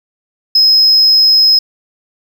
sine tone, 5120 Hz, D#8, 49 cents sharp, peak -3 dBFS, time 0.55-1.59 s, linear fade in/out 5 ms, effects tanh soft clip ceiling -3 dBFS + 7-bit

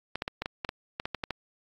clicks, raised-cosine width 0.3 ms, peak -15 dBFS, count 12, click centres 0.156 / 0.221 / 0.279 / 0.42 / 0.459 / 0.648 / 0.691 / 0.999 / 1.055 / 1.147 / 1.238 / 1.307 s, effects AAC 48 kbps

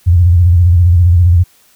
sine tone with vibrato, 87.31 Hz, F2, in tune, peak -4 dBFS, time 0.06-1.44 s, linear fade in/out 20 ms, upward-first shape square, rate 15 Hz, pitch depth 75 cents each way, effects white hiss -49 dBFS RMS until 1.75 s

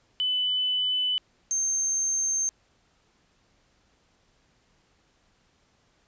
sine tone pair in turn, 3001 / 6341 Hz, F#7 / G8, +24 / +19 cents, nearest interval octave + minor second, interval 1295 cents, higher second, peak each -23 dBFS, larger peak neither, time 0.2-1.18 / 1.51-2.49 s, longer neither, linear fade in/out 0 ms, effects pink hiss -66 dBFS RMS until 6.07 s + resampled to 16000 Hz

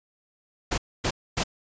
pink noise bursts, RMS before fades -25 dBFS, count 3, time 0.71-1.437 s, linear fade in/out 10 ms, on 69 ms, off 260 ms, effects resampled to 16000 Hz

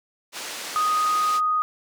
white band-pass noise, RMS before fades -34 dBFS, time 0.32-1.41 s, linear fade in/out 50 ms, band 290 to 6600 Hz, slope 12 dB/octave
sine tone, 1244.5 Hz, D#6, in tune, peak -19 dBFS, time 0.76-1.62 s, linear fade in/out 0 ms
effects none

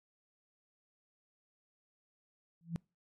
sine tone with exponential growth, 167.6 Hz, E3, 29 cents sharp, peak -30 dBFS, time 2.61-2.76 s, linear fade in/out 0 ms, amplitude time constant 32 ms, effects noise-tail reverb RT60 0.3 s tail -26 dB re dry + AAC 32 kbps

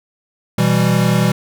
square chord, E minor, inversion second, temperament equal, 123.47 / 164.81 / 196 Hz, B2 / E3 / G3, 0 / 0 / 0 cents, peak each -17 dBFS, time 0.58-1.32 s, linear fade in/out 5 ms, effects none

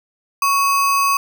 sine tone with sample-and-hold, 1114 Hz, C#6, 8 cents sharp, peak -13 dBFS, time 0.42-1.17 s, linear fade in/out 2 ms, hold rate 3675 Hz, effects none

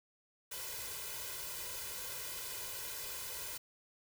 white noise with comb filter, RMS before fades -43 dBFS, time 0.51-3.58 s, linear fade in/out 10 ms, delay 2 ms, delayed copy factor +1, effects none

